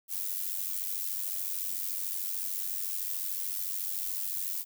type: noise with amplitude modulation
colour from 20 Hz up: violet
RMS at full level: -31 dBFS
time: 0.08-4.65 s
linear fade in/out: 50 ms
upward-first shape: sine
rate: 93.7 Hz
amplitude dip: 70%
effects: none